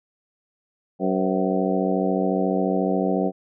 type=harmonic tone with a mistuned harmonic; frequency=94.1 Hz; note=F#2; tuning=30 cents sharp; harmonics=2 / 3 / 4 / 5 / 6 / 7 / 8; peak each=-24 / -26 / -27 / -28 / -29 / -29 / -30 dBFS; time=0.99-3.32 s; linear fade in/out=50 ms; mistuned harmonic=6; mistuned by=-81 cents; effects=none